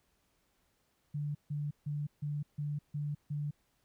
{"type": "tone bursts", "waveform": "sine", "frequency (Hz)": 146.83, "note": "D3", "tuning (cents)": 0, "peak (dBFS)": -33, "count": 7, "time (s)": [1.14, 3.51], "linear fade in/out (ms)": 10, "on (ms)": 210, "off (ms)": 150, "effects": ["pink hiss -75 dBFS RMS until 3.84 s"]}